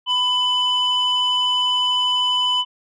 sine tone pair together, 997 / 3004 Hz, B5 / F#7, +16 / +26 cents, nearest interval octave + perfect fifth, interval 1910 cents, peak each -21 / -16 dBFS, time 0.06-2.65 s, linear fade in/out 50 ms, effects tanh soft clip ceiling -12 dBFS

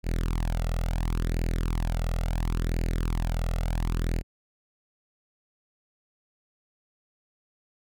sawtooth tone with flanger, 41.49 Hz, E1, 12 cents sharp, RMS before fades -27 dBFS, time 0.03-4.23 s, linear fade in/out 50 ms, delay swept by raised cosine 0.43 to 1.53 ms, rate 0.72 Hz, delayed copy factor +0.75, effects none

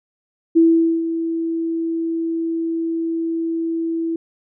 sine tone with ADSR envelope, 329.6 Hz, E4, in tune, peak -8 dBFS, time 0.55-4.16 s, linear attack 21 ms, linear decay 450 ms, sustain -11 dB, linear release 3 ms, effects none

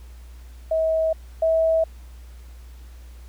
sine tone pair in turn, 642 / 648.3 Hz, E5 / E5, -46 / -29 cents, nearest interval unison, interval 17 cents, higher second, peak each -18 / -16 dBFS, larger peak second, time 0.71-1.13 / 1.42-1.84 s, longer neither, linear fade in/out 5 ms, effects added 60 Hz sine -39 dBFS peak until 3.28 s + pink hiss -55 dBFS RMS until 3.28 s

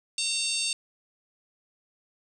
harmonic tone with a mistuned harmonic, 911 Hz, A#5, 40 cents flat, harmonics 3 / 4 / 5 / 6 / 7 / 8 / 9 / 10, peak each -33 / -33 / -31 / -39 / -37 / -40 / -33 / -39 dBFS, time 0.18-0.73 s, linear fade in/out 2 ms, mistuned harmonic 8, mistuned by +40 cents, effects 10-bit

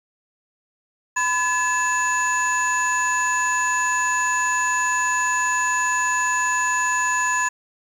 sine tone cluster, 1007 / 1708 / 2640 / 6820 Hz, B5 / G#6 / E7 / G#8, +33 / +48 / +2 / +45 cents, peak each -21 / -21 / -29 / -25 dBFS, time 1.16-7.49 s, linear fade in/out 10 ms, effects tanh soft clip ceiling -13 dBFS + 8-bit

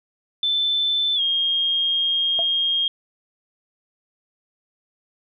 sine tone with pitch glide, 3528 to 3235 Hz, A7 to G#7, +4 to -46 cents, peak -18 dBFS, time 0.43-2.88 s, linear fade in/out 2 ms, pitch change -150 cents, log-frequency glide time 1.15-1.21 s
sine tone with exponential decay, 675 Hz, E5, 41 cents sharp, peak -21 dBFS, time 2.39-2.48 s, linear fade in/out 0 ms, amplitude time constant 18 ms
effects none

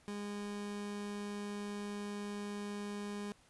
30% pulse tone, 205 Hz, G#3, 22 cents flat, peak -37 dBFS, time 0.08-3.32 s, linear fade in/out 0 ms, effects pink hiss -66 dBFS RMS until 3.49 s + resampled to 24000 Hz

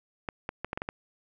clicks, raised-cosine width 0.5 ms, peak -17 dBFS, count 7, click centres 0.288 / 0.491 / 0.646 / 0.731 / 0.775 / 0.819 / 0.889 s, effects none

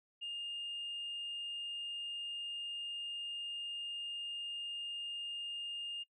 sine tone, 2824 Hz, F7, 19 cents sharp, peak -38 dBFS, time 0.21-6.04 s, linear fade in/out 20 ms, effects noise-tail reverb RT60 0.1 s tail -24 dB re dry + tanh soft clip ceiling -36 dBFS

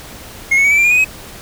triangle tone with pitch steps, 2154 / 2206 / 2258 / 2313 / 2368 / 2425 / 2483 / 2542 Hz, C7 / C#7 / C#7 / D7 / D7 / D#7 / D#7 / D#7, +50 / -9 / +31 / -27 / +14 / -45 / -4 / +36 cents, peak -7 dBFS, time 0.51-1.046 s, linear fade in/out 10 ms, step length 67 ms, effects pink hiss -34 dBFS RMS until 1.41 s

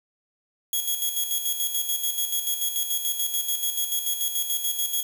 5% pulse tone with tremolo, 3322 Hz, G#7, in tune, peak -14 dBFS, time 0.73-5.03 s, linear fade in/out 2 ms, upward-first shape square, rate 6.9 Hz, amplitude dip 55%, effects 7-bit

